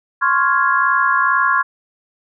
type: chord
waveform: sine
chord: Db major seventh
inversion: third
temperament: equal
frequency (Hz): 1046.5 / 1108.7 / 1396.9 / 1661.2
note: C6 / Db6 / F6 / Ab6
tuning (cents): 0 / 0 / 0 / 0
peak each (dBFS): -18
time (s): 0.21-1.63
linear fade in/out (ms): 20
effects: none